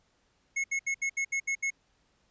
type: tone bursts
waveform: square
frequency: 2180 Hz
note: C#7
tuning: 29 cents flat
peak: -28 dBFS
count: 8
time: 0.56-1.705 s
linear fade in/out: 10 ms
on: 81 ms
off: 71 ms
effects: pink hiss -70 dBFS RMS until 2.3 s + resampled to 16000 Hz